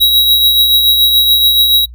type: tone with tremolo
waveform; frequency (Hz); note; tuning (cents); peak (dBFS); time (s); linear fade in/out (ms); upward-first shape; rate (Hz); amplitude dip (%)
square; 3854; B7; -43; -5; 0-1.86; 20; triangle; 7; 45
effects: noise-tail reverb RT60 0.1 s tail -26 dB re dry + added 60 Hz sine -29 dBFS peak until 1.94 s